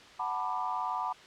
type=chord; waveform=sine; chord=B minor seventh; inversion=second; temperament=just; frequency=740.8 / 889 / 987.8 / 1185.3 Hz; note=F#5 / A5 / B5 / D6; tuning=+2 / +18 / 0 / +16 cents; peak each=-37 / -37 / -34 / -37 dBFS; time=0.19-1.13 s; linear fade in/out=10 ms; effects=white hiss -52 dBFS RMS until 1.26 s + low-pass 4000 Hz 12 dB/octave